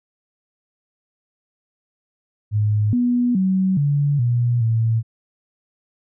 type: tone with pitch steps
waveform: sine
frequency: 105.5 / 244 / 188.8 / 143.7 / 120.4 / 113.3 Hz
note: G#2 / B3 / F#3 / D3 / B2 / A#2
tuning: +28 / -21 / +35 / -37 / -44 / -49 cents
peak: -15 dBFS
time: 2.51-5.03 s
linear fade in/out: 50 ms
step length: 420 ms
effects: none